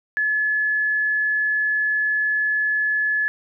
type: tone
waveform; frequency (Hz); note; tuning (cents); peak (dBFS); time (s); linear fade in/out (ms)
sine; 1713; A6; -47; -18; 0.17-3.28; 0
effects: none